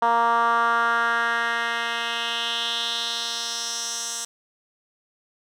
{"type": "tone with band-pass filter sweep", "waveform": "10% pulse", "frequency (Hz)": 233.1, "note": "A#3", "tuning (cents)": 0, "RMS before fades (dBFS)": -24, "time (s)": [0.02, 4.25], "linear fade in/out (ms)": 5, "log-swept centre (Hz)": [920, 7100], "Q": 2.7, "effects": []}